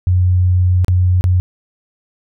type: tone with dropouts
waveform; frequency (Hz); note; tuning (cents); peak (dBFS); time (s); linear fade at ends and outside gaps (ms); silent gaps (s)
sine; 90.7; F#2; -34; -9; 0.07-1.4; 0; 0.846-0.882 / 1.21-1.241
effects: none